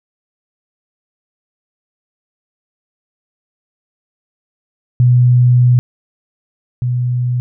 sine tone pair in turn, 123.6 / 123.6 Hz, B2 / B2, +2 / +2 cents, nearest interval unison, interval 0 cents, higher neither, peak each -6 / -13 dBFS, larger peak first, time 5-5.79 / 6.82-7.4 s, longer first, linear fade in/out 0 ms, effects none

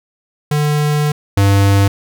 square tone pair in turn, 148.8 / 99.31 Hz, D3 / G2, +23 / +23 cents, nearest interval perfect fifth, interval 700 cents, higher first, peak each -13 / -9 dBFS, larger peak second, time 0.51-1.12 / 1.37-1.88 s, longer first, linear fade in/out 5 ms, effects none

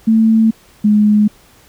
sine tone pair in turn, 222.5 / 210 Hz, A3 / G#3, +20 / +19 cents, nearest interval minor second, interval 101 cents, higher first, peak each -7 dBFS, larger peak neither, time 0.07-0.51 / 0.84-1.28 s, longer neither, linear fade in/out 10 ms, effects pink hiss -47 dBFS RMS until 1.68 s

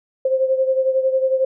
sine beating tone pair, 524 / 535 Hz, C5 / C5, +2 / +38 cents, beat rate 11 Hz, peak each -16 / -22 dBFS, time 0.25-1.45 s, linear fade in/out 5 ms, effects none

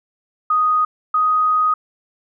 sine tone pair in turn, 1244.5 / 1249.7 Hz, D#6 / D#6, 0 / +7 cents, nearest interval unison, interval 7 cents, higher second, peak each -13 dBFS, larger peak neither, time 0.5-0.85 / 1.14-1.74 s, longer second, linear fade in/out 5 ms, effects none

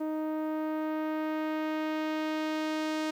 sawtooth tone with low-pass filter sweep, 311.1 Hz, D#4, in tune, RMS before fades -32 dBFS, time 0-3.11 s, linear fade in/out 10 ms, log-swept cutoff 790 to 6400 Hz, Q 0.75, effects 10-bit

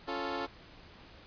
15% pulse chord, Db augmented, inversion none, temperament equal, 277.2 / 349.2 / 440 Hz, Db4 / F4 / A4, 0 / 0 / 0 cents, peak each -32 dBFS, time 0.07-0.47 s, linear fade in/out 20 ms, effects pink hiss -54 dBFS RMS until 1.26 s + resampled to 11025 Hz

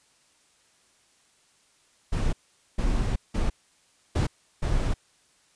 brown noise bursts at uneven times, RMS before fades -24 dBFS, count 5, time 2.12-2.33 / 2.78-3.16 / 3.34-3.5 / 4.15-4.27 / 4.62-4.94 s, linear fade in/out 10 ms, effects white hiss -63 dBFS RMS until 5.55 s + resampled to 22050 Hz

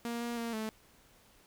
sawtooth tone with pitch steps, 235.1 / 237 / 232.3 / 218.5 Hz, A#3 / A#3 / A#3 / A3, +15 / +29 / -6 / -12 cents, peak -31 dBFS, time 0.05-0.69 s, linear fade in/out 0 ms, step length 160 ms, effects pink hiss -63 dBFS RMS until 1.46 s

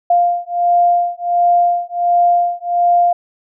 sine beating tone pair, 699 / 700.4 Hz, F5 / F5, +1 / +5 cents, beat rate 1.4 Hz, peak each -14 dBFS, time 0.1-3.13 s, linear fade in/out 5 ms, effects none

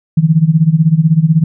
sine tone with tremolo, 160 Hz, D#3, 49 cents sharp, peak -3 dBFS, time 0.17-1.44 s, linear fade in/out 5 ms, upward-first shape sine, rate 16 Hz, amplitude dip 85%, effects none

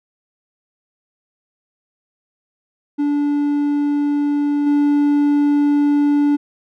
triangle tone with level steps, 290 Hz, D4, 22 cents flat, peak -13 / -10 dBFS, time 2.98-6.37 s, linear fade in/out 20 ms, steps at 4.66 s, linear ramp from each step 10 ms, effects none

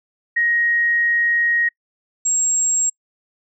sine tone pair in turn, 1881 / 7563 Hz, A#6 / A#8, +15 / +24 cents, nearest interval 2 octaves, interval 2409 cents, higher second, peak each -15 dBFS, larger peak neither, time 0.36-1.69 / 2.25-2.9 s, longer first, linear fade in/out 10 ms, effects noise-tail reverb RT60 0.1 s tail -26 dB re dry

